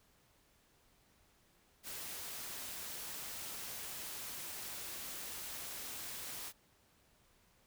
white noise, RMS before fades -45 dBFS, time 1.83-6.53 s, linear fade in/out 50 ms, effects pink hiss -70 dBFS RMS until 7.66 s

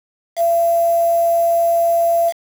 sine tone with quantisation, 677 Hz, E5, 46 cents sharp, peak -12 dBFS, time 0.36-2.33 s, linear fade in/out 50 ms, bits 5, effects none

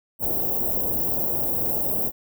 white band-stop noise, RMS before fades -24 dBFS, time 0.19-2.12 s, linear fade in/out 50 ms, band 690 to 16000 Hz, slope 24 dB/octave, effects none

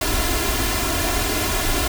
pink noise with comb filter, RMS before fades -21 dBFS, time 0.01-1.88 s, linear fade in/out 5 ms, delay 2.9 ms, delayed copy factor +0.75, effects none

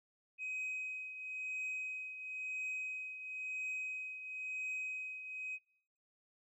sine tone with tremolo, 2524 Hz, D#7, 24 cents sharp, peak -34 dBFS, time 0.38-5.59 s, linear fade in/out 50 ms, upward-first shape triangle, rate 0.98 Hz, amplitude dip 70%, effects noise-tail reverb RT60 0.7 s tail -26 dB re dry + tanh soft clip ceiling -36 dBFS

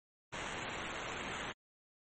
white noise with sample-and-hold, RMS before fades -42 dBFS, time 0.32-1.53 s, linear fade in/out 20 ms, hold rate 4900 Hz, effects low-pass 9000 Hz 12 dB/octave + MP3 32 kbps

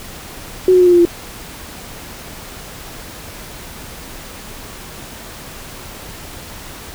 sine tone with pitch steps, 370 / 364.7 / 359.5 / 354.3 / 349.2 / 344.2 Hz, F#4 / F#4 / F#4 / F4 / F4 / F4, 0 / -25 / -50 / +25 / 0 / -25 cents, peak -6 dBFS, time 0.68-1.052 s, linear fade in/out 2 ms, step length 62 ms, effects pink hiss -33 dBFS RMS until 6.94 s

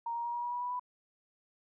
sine tone with pitch steps, 932.3 / 940.4 / 948.6 / 956.9 / 965.2 / 973.6 / 982 / 990.6 Hz, A#5 / A#5 / A#5 / A#5 / B5 / B5 / B5 / B5, 0 / +15 / +30 / +45 / -40 / -25 / -10 / +5 cents, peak -33 dBFS, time 0.06-0.796 s, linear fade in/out 5 ms, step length 92 ms, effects none

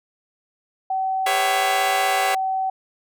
sine tone, 762 Hz, G5, 49 cents flat, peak -20 dBFS, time 0.9-2.7 s, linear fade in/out 5 ms
10% pulse chord, C# half-diminished seventh, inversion second, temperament just, 399.1 / 498.9 / 554.4 / 665.2 Hz, G4 / B4 / C#5 / E5, +31 / +17 / 0 / +16 cents, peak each -19 / -22 / -16 / -20 dBFS, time 1.26-2.35 s, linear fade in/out 5 ms
effects none

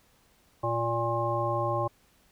harmonic tone with a mistuned harmonic, 116.54 Hz, A#2, in tune, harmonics 1 / 3 / 5 / 7 / 9, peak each -32 / -34 / -31 / -33 / -31 dBFS, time 0.63-1.88 s, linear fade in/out 10 ms, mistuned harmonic 9, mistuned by +27 cents, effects pink hiss -64 dBFS RMS until 2.31 s

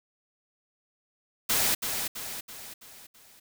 white noise with echo, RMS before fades -25 dBFS, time 1.49-1.75 s, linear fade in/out 10 ms, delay 330 ms, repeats 5, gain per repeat -6 dB, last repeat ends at 3.4 s, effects none

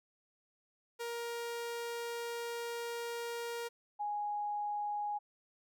sawtooth / sine tone pair in turn, 470 / 829.2 Hz, A#4 / G#5, +14 / -3 cents, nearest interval minor seventh, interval 983 cents, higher second, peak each -34 / -34 dBFS, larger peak neither, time 0.99-3.69 / 3.99-5.19 s, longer first, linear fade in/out 20 ms, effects none

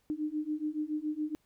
sine beating tone pair, 300.6 / 307.7 Hz, D4 / D#4, +40 / -19 cents, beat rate 7.1 Hz, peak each -35 / -34 dBFS, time 0.1-1.35 s, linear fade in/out 0 ms, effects pink hiss -73 dBFS RMS until 1.45 s

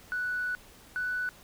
sine tone pair in turn, 1480 / 1487.7 Hz, F#6 / F#6, 0 / +9 cents, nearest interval unison, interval 9 cents, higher second, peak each -28 dBFS, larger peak neither, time 0.12-0.55 / 0.96-1.29 s, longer first, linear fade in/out 0 ms, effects tanh soft clip ceiling -24 dBFS + pink hiss -54 dBFS RMS until 1.43 s

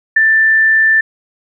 sine tone with ADSR envelope, 1772 Hz, A6, 12 cents sharp, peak -4 dBFS, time 0.16-1.01 s, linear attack 8 ms, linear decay 17 ms, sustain -3 dB, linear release 6 ms, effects none

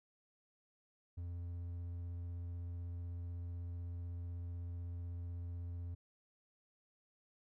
triangle tone with vibrato, 86.7 Hz, F2, 12 cents flat, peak -39 dBFS, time 1.17-5.95 s, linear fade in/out 10 ms, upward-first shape square, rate 16 Hz, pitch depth 9 cents each way, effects none

